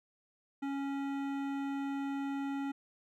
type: tone with hard clipping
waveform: sine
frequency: 277.1 Hz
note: C#4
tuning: 1 cent flat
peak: -36 dBFS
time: 0.62-2.72 s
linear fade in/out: 10 ms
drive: 15 dB
effects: none